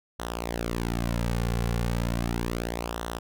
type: tone with flanger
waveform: sawtooth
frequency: 58.27 Hz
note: A#1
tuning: in tune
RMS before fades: -29 dBFS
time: 0.19-3.19 s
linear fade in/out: 10 ms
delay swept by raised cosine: 0.42 to 3.22 ms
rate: 0.35 Hz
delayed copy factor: -0.75
effects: none